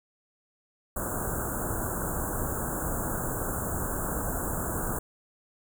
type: band-stop noise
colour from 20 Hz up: pink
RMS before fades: -31 dBFS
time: 0.96-4.99 s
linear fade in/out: 5 ms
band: 1600 to 6900 Hz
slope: 96 dB/octave
effects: none